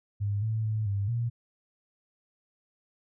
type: tone with pitch steps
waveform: sine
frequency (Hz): 101.8 / 110.4 / 108.6 / 100.1 / 117.9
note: G#2 / A2 / A2 / G2 / A#2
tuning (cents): -34 / +6 / -22 / +37 / +20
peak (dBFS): -26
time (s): 0.2-1.3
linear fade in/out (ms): 20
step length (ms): 220
effects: none